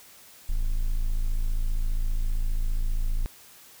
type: tone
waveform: triangle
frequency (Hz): 27.5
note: A0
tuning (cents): 0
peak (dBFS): -20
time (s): 0.49-3.26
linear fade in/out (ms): 0
effects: white hiss -51 dBFS RMS until 3.8 s